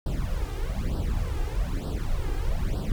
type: noise with flanger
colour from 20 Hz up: brown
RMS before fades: -27 dBFS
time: 0.06-2.92 s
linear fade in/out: 2 ms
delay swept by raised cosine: 0.22 to 2.52 ms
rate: 1.1 Hz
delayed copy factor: +0.9
effects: none